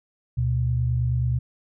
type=tone pair together; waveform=sine; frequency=72.2 / 121.5 Hz; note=D2 / B2; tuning=-29 / -28 cents; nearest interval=major sixth; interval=901 cents; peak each=-26 / -21 dBFS; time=0.37-1.39 s; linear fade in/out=10 ms; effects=none